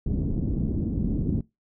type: low-pass noise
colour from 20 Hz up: white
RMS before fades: -26 dBFS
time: 0.06-1.41 s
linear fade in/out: 5 ms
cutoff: 260 Hz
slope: 24 dB/octave
effects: noise-tail reverb RT60 0.2 s tail -21 dB re dry